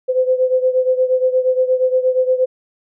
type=beating tone pair; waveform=sine; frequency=510 / 518.5 Hz; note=C5 / C5; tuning=-44 / -16 cents; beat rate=8.5 Hz; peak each=-14 / -18 dBFS; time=0.08-2.46 s; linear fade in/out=20 ms; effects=none